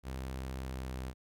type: tone with pitch glide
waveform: sawtooth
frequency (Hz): 65.41 to 64.4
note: C2 to C2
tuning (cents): 0 to -27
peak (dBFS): -34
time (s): 0.03-1.14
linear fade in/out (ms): 50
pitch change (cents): -27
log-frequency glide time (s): 0.56-0.94
effects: none